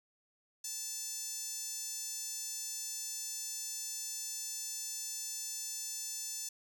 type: tone with high-pass filter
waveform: sawtooth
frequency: 880 Hz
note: A5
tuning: in tune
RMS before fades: -41 dBFS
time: 0.64-6.49 s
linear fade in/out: 5 ms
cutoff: 6400 Hz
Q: 2.8
effects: none